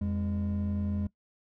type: tone pair together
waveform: triangle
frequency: 85.81 / 204.1 Hz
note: F2 / G#3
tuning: -30 / -30 cents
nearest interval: octave + minor third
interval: 1500 cents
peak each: -28 dBFS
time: 0.01-1.07 s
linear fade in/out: 5 ms
effects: noise-tail reverb RT60 0.1 s tail -20 dB re dry + tanh soft clip ceiling -22 dBFS